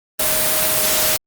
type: tone in noise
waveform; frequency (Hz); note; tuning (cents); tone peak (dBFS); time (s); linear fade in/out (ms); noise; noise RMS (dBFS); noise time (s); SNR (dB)
sine; 623; D#5; +2; -26; 0.19-1.17; 10; white; -17; 0.19-1.17; -12
effects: Opus 32 kbps